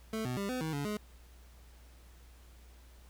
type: tone with pitch steps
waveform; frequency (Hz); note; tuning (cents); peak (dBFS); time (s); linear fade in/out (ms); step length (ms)
25% pulse; 220.6 / 125 / 199.3 / 253.8 / 158.8 / 142.9 / 210.1; A3 / B2 / G3 / B3 / D#3 / D3 / G#3; +5 / +21 / +29 / +47 / +36 / -47 / +20; -30; 0.13-0.97; 2; 120
effects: added 60 Hz sine -54 dBFS peak until 3.09 s + pink hiss -63 dBFS RMS until 3.09 s